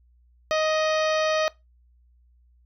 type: harmonic tone with a mistuned harmonic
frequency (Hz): 625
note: D#5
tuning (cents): +8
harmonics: 1 / 2 / 3 / 4 / 5 / 6 / 7 / 8 / 9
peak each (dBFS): -22 / -28 / -32 / -34 / -36 / -38 / -39 / -40 / -41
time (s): 0.51-1.48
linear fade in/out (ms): 0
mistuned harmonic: 9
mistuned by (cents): +72
effects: noise-tail reverb RT60 0.2 s tail -21 dB re dry + added 60 Hz sine -56 dBFS peak until 2.65 s